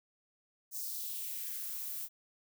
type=noise with high-pass filter sweep; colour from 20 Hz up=violet; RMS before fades=-40 dBFS; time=0.71-2.09 s; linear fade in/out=50 ms; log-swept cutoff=6300 to 610 Hz; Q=2.1; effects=none